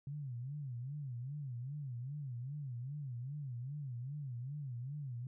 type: tone with vibrato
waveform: sine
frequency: 133.1 Hz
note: C3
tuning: 30 cents sharp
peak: -40 dBFS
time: 0.07-5.27 s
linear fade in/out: 2 ms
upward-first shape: sine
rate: 2.5 Hz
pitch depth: 200 cents each way
effects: none